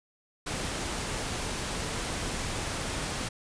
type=noise; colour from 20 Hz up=pink; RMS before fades=-33 dBFS; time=0.46-3.29 s; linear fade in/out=10 ms; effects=resampled to 22050 Hz